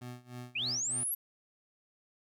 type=tone with tremolo; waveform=25% pulse; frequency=123.5 Hz; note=B2; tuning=in tune; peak=-37 dBFS; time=0.01-1.04 s; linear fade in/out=10 ms; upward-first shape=sine; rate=3.3 Hz; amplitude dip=90%
type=linear sweep; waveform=sine; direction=up; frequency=2293 to 11840 Hz; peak=-31 dBFS; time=0.55-1.15 s; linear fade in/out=10 ms
effects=none